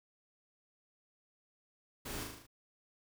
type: noise with echo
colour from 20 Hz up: pink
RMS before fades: -43 dBFS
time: 2.05-2.24 s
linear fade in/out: 10 ms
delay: 38 ms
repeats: 6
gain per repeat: -3 dB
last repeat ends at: 2.468 s
effects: none